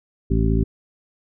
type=harmonic tone; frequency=55 Hz; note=A1; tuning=in tune; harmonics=1 / 2 / 3 / 4 / 5 / 7; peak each=-19 / -22 / -24 / -25 / -26 / -27 dBFS; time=0.3-0.64 s; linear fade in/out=10 ms; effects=none